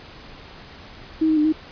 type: tone with pitch steps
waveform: sine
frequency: 317.3 / 313.3 / 301.5 / 313.2 Hz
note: D#4 / D#4 / D4 / D#4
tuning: +34 / +12 / +46 / +11 cents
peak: -15 dBFS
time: 1.21-1.526 s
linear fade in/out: 10 ms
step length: 79 ms
effects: pink hiss -42 dBFS RMS until 1.71 s + resampled to 11025 Hz